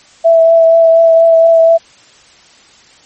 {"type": "tone with vibrato", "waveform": "sine", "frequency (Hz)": 659.3, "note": "E5", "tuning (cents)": 0, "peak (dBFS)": -3, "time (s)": [0.24, 1.78], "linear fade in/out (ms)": 20, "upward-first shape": "triangle", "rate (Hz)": 4.2, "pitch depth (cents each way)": 17, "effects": ["white hiss -43 dBFS RMS until 3.05 s", "MP3 32 kbps"]}